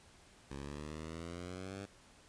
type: exponential sweep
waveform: 10% pulse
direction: up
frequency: 68 to 100.1 Hz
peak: -35 dBFS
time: 0.5-1.86 s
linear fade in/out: 10 ms
effects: pink hiss -62 dBFS RMS until 2.28 s + resampled to 22050 Hz